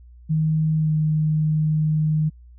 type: tone with pitch glide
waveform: sine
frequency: 156.8 to 154.55 Hz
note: D#3 to D#3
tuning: +14 to -11 cents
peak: -17 dBFS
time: 0.29-2.3 s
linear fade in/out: 20 ms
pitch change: -25 cents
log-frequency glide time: 0.76-0.93 s
effects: added 60 Hz sine -43 dBFS peak until 2.58 s